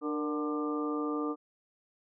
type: harmonic tone with a mistuned harmonic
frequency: 148.9 Hz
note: D3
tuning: 24 cents sharp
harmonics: 2 / 3 / 4 / 5 / 6 / 7 / 8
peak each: -32 / -36 / -46 / -46 / -48 / -48 / -38 dBFS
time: 0.01-1.36 s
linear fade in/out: 50 ms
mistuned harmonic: 3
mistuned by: +60 cents
effects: none